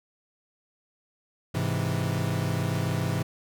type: chord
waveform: 40% pulse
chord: Ab augmented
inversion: none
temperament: equal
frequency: 103.83 / 130.81 / 164.81 Hz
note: Ab2 / C3 / E3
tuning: 0 / 0 / 0 cents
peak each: -29 dBFS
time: 1.54-3.23 s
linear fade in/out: 10 ms
effects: none